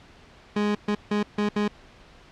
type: tone bursts at uneven times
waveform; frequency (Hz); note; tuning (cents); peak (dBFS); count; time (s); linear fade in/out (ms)
30% pulse; 207.7; G#3; 0; -19; 5; 0.56-0.75 / 0.88-0.95 / 1.11-1.23 / 1.38-1.49 / 1.56-1.68; 5
effects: pink hiss -51 dBFS RMS until 2.31 s + low-pass 4000 Hz 12 dB/octave